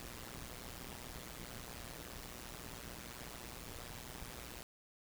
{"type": "noise with amplitude modulation", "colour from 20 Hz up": "pink", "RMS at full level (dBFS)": -45, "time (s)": [0, 4.63], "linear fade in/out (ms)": 0, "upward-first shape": "sine", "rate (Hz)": 121, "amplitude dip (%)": 90, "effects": []}